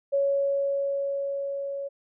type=tone with level ramp; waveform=sine; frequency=557 Hz; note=C#5; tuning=8 cents sharp; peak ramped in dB=-20 to -30 dBFS; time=0.12-1.89 s; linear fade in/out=20 ms; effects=none